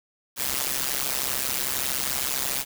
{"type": "noise with amplitude modulation", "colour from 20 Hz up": "white", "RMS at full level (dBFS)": -23, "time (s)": [0.36, 2.65], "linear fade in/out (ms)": 50, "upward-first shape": "sine", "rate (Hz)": 133, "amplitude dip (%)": 100, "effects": []}